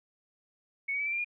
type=tone with pitch steps; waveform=sine; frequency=2217 / 2257 / 2298 / 2339 / 2382 / 2425 Hz; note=C#7 / C#7 / D7 / D7 / D7 / D#7; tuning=0 / +31 / -38 / -8 / +24 / -45 cents; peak=-29 dBFS; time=0.88-1.246 s; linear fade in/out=10 ms; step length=61 ms; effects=none